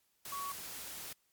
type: tone in noise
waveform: sine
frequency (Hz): 1122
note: C#6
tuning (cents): +21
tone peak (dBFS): -38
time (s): 0.32-0.52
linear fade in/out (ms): 5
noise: white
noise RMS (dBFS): -45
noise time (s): 0.25-1.13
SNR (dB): +4
effects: white hiss -75 dBFS RMS until 1.32 s + MP3 96 kbps